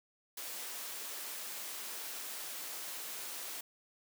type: high-pass noise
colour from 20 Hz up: white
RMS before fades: -43 dBFS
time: 0.37-3.61 s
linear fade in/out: 5 ms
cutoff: 310 Hz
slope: 12 dB/octave
effects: none